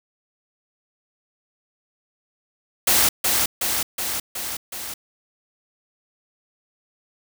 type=noise with echo; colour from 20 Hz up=white; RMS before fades=-17 dBFS; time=2.87-3.09 s; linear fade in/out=5 ms; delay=370 ms; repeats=5; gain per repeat=-3 dB; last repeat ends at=4.94 s; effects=none